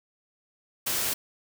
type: noise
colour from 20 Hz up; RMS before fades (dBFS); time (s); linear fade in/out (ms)
white; -28; 0.86-1.14; 10
effects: none